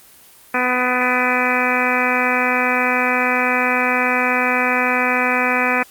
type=harmonic tone with a mistuned harmonic; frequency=250 Hz; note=B3; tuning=21 cents sharp; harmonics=1 / 2 / 3 / 4 / 5 / 6 / 7 / 8 / 9 / 10; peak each=-24 / -24 / -24 / -24 / -24 / -24 / -24 / -24 / -24 / -24 dBFS; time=0.54-5.83 s; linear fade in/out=5 ms; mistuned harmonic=9; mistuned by=+55 cents; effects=white hiss -46 dBFS RMS until 5.9 s + Opus 24 kbps